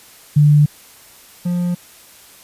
sine / triangle tone pair in turn, 147.9 / 176.28 Hz, D3 / F3, +13 / +16 cents, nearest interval minor third, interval 303 cents, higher second, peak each -7 / -14 dBFS, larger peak first, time 0.36-0.66 / 1.45-1.75 s, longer neither, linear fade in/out 10 ms, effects white hiss -44 dBFS RMS until 2.43 s + resampled to 32000 Hz

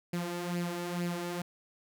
sawtooth tone with flanger, 174.61 Hz, F3, in tune, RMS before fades -35 dBFS, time 0.13-1.42 s, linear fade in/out 5 ms, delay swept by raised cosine 0.41 to 3.51 ms, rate 2.2 Hz, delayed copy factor +0.6, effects none

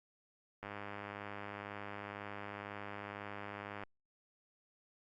click train, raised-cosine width 0.5 ms, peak -29 dBFS, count 328, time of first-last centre 0.63-3.836 s, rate 102 Hz, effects Opus 48 kbps

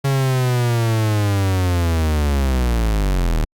45% pulse linear sweep, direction down, 138.6 to 37.29 Hz, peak -15 dBFS, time 0.04-3.45 s, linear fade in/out 10 ms, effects Opus 48 kbps

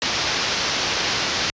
white low-pass noise, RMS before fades -23 dBFS, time 0.02-1.5 s, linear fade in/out 0 ms, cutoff 5900 Hz, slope 48 dB/octave, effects high-pass 60 Hz 12 dB/octave + resampled to 16000 Hz

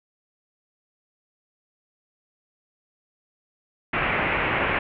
white low-pass noise, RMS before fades -24 dBFS, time 3.93-4.79 s, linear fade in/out 5 ms, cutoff 2600 Hz, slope 48 dB/octave, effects none

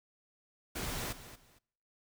pink noise with echo, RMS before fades -38 dBFS, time 0.75-1.13 s, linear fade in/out 10 ms, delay 230 ms, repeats 2, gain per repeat -13 dB, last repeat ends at 1.59 s, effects noise-tail reverb RT60 0.8 s tail -25 dB re dry

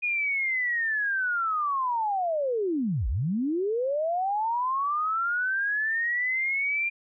sine linear two-way sweep, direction down then up, 2467 to 46.25 to 2396 Hz, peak -24 dBFS, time 0.02-6.9 s, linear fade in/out 20 ms, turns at 3.08 s, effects none

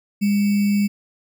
sine tone with sample-and-hold, 203.6 Hz, G#3, 34 cents flat, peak -15 dBFS, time 0.21-0.88 s, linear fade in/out 20 ms, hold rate 2450 Hz, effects none

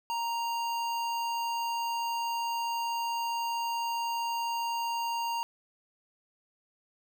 square tone with notch filter, 932.3 Hz, A#5, in tune, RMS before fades -32 dBFS, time 0.1-5.43 s, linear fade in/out 0 ms, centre 9900 Hz, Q 1.4, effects none

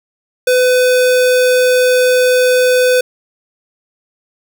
square tone, 503 Hz, B4, 32 cents sharp, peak -9 dBFS, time 0.47-3.01 s, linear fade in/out 5 ms, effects none

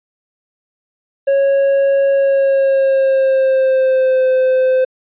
triangle tone with pitch glide, 551 to 517.1 Hz, C#5 to C5, -11 to -20 cents, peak -8 dBFS, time 1.27-4.85 s, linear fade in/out 10 ms, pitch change -109 cents, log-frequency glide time 2.13-4.27 s, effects resampled to 8000 Hz

